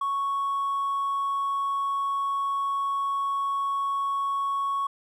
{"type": "tone with hard clipping", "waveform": "triangle", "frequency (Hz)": 1108.7, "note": "C#6", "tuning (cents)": 0, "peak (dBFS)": -24, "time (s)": [0.01, 4.87], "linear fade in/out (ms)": 5, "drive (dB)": 2, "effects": []}